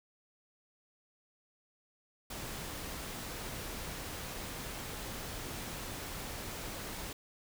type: noise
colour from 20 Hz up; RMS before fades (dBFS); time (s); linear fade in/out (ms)
pink; -42; 2.3-7.13; 5
effects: none